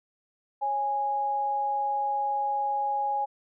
sine tone pair together, 551 / 827.4 Hz, C#5 / G#5, -11 / -7 cents, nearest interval perfect fifth, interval 704 cents, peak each -37 / -25 dBFS, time 0.61-3.26 s, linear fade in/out 20 ms, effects none

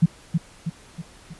sine tone with echo, 165.6 Hz, E3, 8 cents sharp, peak -10 dBFS, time 0.02-0.06 s, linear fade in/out 10 ms, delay 320 ms, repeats 4, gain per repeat -6 dB, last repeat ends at 1.34 s, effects pink hiss -49 dBFS RMS until 1.39 s + resampled to 24000 Hz

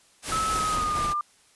white noise, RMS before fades -33 dBFS, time 0.22-0.78 s, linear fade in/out 50 ms
pink noise with tremolo, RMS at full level -32 dBFS, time 0.27-1.14 s, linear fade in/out 20 ms, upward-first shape square, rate 4.4 Hz, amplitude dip 25%
sine tone with pitch glide, 1298 to 1197.2 Hz, E6 to D6, -27 to +33 cents, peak -24 dBFS, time 0.32-1.21 s, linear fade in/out 2 ms, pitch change -140 cents, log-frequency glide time 0.51-1.04 s
effects white hiss -59 dBFS RMS until 1.55 s + resampled to 24000 Hz

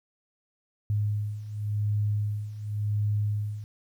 sine beating tone pair, 103.83 / 104.74 Hz, G#2 / G#2, 0 / +15 cents, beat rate 0.91 Hz, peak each -31 / -27 dBFS, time 0.9-3.64 s, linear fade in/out 0 ms, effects 10-bit

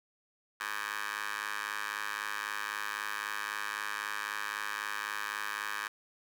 15% pulse tone with high-pass filter, 103.83 Hz, G#2, in tune, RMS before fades -37 dBFS, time 0.6-5.88 s, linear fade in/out 5 ms, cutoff 1400 Hz, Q 4, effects none

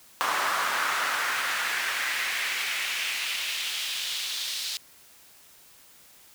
brown noise with high-pass filter sweep, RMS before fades -29 dBFS, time 0.21-4.77 s, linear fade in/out 0 ms, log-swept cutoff 1100 to 4100 Hz, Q 2.1, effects white hiss -54 dBFS RMS until 6.34 s

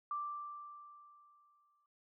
sine tone with exponential decay, 1175 Hz, D6, 1 cent sharp, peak -35 dBFS, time 0.11-1.86 s, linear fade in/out 2 ms, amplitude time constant 380 ms, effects none

